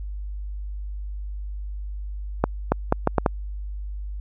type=accelerating click train; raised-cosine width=1 ms; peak=-3 dBFS; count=6; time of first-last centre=2.44-3.262 s; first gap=280 ms; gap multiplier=0.73; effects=added 50 Hz sine -29 dBFS peak until 4.2 s